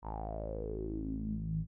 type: tone with low-pass filter sweep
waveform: sawtooth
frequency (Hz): 54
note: A1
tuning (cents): -32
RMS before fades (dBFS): -38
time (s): 0.02-1.67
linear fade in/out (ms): 50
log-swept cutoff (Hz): 960 to 140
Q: 9.6
effects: none